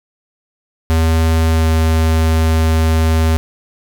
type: tone with pitch glide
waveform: square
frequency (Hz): 81 to 80.39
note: E2 to E2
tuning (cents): -30 to -43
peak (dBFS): -11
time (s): 0.9-3.37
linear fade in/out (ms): 0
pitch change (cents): -13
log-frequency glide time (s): 1.49-1.67
effects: none